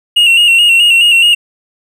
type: tone with vibrato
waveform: triangle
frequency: 2794 Hz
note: F7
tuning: in tune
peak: -3 dBFS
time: 0.16-1.35 s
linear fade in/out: 10 ms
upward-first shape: square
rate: 4.7 Hz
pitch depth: 43 cents each way
effects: none